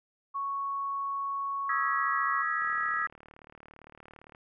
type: tone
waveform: sine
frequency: 1108.7 Hz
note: C#6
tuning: in tune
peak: -30 dBFS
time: 0.34-2.43 s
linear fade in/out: 20 ms
type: chord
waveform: sine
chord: E major seventh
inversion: third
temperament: equal with one note detuned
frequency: 1244.5 / 1318.5 / 1661.2 / 1931.5 Hz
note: D#6 / E6 / G#6 / B6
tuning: 0 / 0 / 0 / -39 cents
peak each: -33 dBFS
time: 1.69-3.07 s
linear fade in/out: 5 ms
type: click train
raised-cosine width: 0.5 ms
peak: -35 dBFS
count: 66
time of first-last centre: 2.62-4.349 s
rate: 37.6 Hz
effects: none